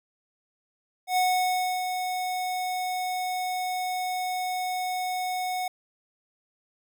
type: tone with ADSR envelope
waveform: square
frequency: 735 Hz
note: F#5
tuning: 12 cents flat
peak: -21 dBFS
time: 1.07-5.68 s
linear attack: 99 ms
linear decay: 650 ms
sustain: -7 dB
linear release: 4 ms
effects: none